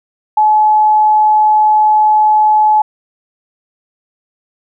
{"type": "tone", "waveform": "sine", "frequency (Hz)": 855, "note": "A5", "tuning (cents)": -50, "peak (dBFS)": -6, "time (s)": [0.37, 2.82], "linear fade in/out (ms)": 5, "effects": []}